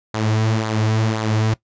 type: tone with flanger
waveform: sawtooth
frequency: 109.7 Hz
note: A2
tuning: 5 cents flat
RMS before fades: -19 dBFS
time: 0.14-1.54 s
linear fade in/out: 5 ms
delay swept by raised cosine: 0.35 to 5.75 ms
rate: 1.9 Hz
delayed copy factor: -0.55
effects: noise-tail reverb RT60 0.1 s tail -19 dB re dry + resampled to 16000 Hz